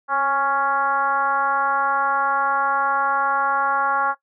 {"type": "tone with frequency modulation", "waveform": "sine", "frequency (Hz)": 1108.7, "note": "C#6", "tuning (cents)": 0, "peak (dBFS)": -17, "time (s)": [0.08, 4.15], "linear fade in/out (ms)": 50, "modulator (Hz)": 281, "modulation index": 1.4, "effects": ["noise-tail reverb RT60 0.1 s tail -18 dB re dry"]}